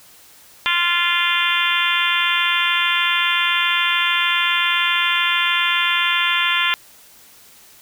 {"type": "harmonic tone", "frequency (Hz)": 347.2, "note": "F4", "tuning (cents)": -10, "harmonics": [3, 4, 5, 6, 7, 8, 9, 10], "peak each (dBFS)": [-24, -24, -24, -24, -24, -24, -24, -24], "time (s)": [0.66, 6.74], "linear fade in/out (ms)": 0, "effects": ["white hiss -47 dBFS RMS until 7.81 s"]}